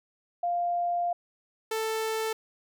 sine / sawtooth tone pair in turn, 698.5 / 441.9 Hz, F5 / A4, 0 / +7 cents, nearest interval minor sixth, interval 793 cents, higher first, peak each -25 / -24 dBFS, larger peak second, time 0.43-1.13 / 1.71-2.33 s, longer first, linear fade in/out 5 ms, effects none

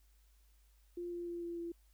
sine tone with pitch steps, 349.2 / 346.8 / 344.4 / 342 / 339.7 Hz, F4 / F4 / F4 / F4 / F4, 0 / -12 / -24 / -36 / -48 cents, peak -39 dBFS, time 0.97-1.72 s, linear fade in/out 5 ms, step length 150 ms, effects added 51 Hz sine -64 dBFS peak until 1.93 s + white hiss -75 dBFS RMS until 1.93 s

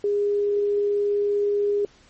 sine tone, 409 Hz, G#4, 26 cents flat, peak -19 dBFS, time 0.04-1.85 s, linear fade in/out 2 ms, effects pink hiss -55 dBFS RMS until 2.09 s + MP3 32 kbps

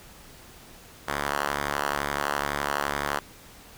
5% pulse ring-modulated tone, 71.8 Hz, D2, 39 cents flat, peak -12 dBFS, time 1.07-3.2 s, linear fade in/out 20 ms, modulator 1040 Hz, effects pink hiss -49 dBFS RMS until 3.77 s

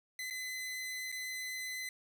sawtooth tone with dropouts, 2026 Hz, B6, 44 cents sharp, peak -35 dBFS, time 0.19-1.89 s, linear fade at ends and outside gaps 2 ms, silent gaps 0.301-0.307 / 1.118-1.124 s, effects 12-bit

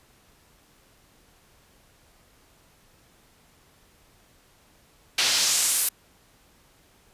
pink noise with band-pass filter sweep, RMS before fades -23 dBFS, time 5.18-5.89 s, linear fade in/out 5 ms, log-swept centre 3700 to 12000 Hz, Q 1.3, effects pink hiss -59 dBFS RMS until 7.13 s + resampled to 32000 Hz

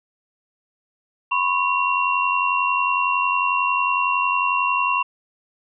sine tone cluster, 997 / 1088 / 2746 Hz, B5 / C#6 / F7, +16 / -33 / -30 cents, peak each -22 dBFS, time 1.31-5.03 s, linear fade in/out 10 ms, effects none

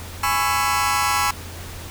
sawtooth chord, C# minor seventh, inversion second, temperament just, 831.5 / 997.9 / 1108.7 / 1330.5 Hz, G#5 / B5 / C#6 / E6, +2 / +18 / 0 / +16 cents, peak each -20 dBFS, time 0.23-1.31 s, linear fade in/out 5 ms, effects added 86 Hz sine -35 dBFS peak until 1.9 s + pink hiss -37 dBFS RMS until 1.9 s

